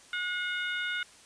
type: harmonic tone with a mistuned harmonic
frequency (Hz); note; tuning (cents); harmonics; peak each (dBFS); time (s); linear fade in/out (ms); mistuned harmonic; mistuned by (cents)
725; F#5; -35; 2 / 3 / 4 / 5; -32 / -37 / -39 / -40; 0.13-1.03; 2; 3; -21
effects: white hiss -55 dBFS RMS until 1.25 s + resampled to 22050 Hz